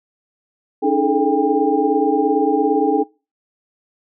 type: tone cluster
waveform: sine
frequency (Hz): 282.2 / 311.2 / 421 / 438.4 / 799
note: C#4 / D#4 / G#4 / A4 / G5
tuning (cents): +31 / 0 / +24 / -6 / +33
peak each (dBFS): -20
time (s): 0.82-3.04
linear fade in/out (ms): 20
effects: noise-tail reverb RT60 0.3 s tail -23 dB re dry